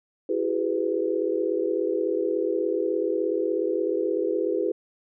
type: tone cluster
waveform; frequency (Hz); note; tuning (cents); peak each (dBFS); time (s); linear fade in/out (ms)
sine; 332.2 / 382.7 / 419.3 / 498.9; E4 / G4 / G#4 / B4; +13 / -42 / +17 / +17; -28; 0.29-4.72; 5
effects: none